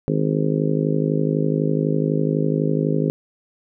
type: harmonic tone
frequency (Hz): 52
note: G#1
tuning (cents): +3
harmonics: 3 / 4 / 5 / 6 / 7 / 8 / 9 / 10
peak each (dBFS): -21 / -28 / -24 / -27 / -30 / -25 / -31 / -30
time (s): 0.08-3.1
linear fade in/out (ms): 0
effects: none